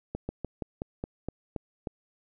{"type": "slowing click train", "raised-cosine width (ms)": 2, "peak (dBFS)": -19, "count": 9, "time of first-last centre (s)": [0.15, 1.872], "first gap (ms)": 140, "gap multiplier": 1.12, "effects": []}